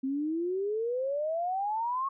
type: exponential sweep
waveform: sine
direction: up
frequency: 260.7 to 1108.7 Hz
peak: -28 dBFS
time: 0.03-2.09 s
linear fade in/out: 10 ms
effects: none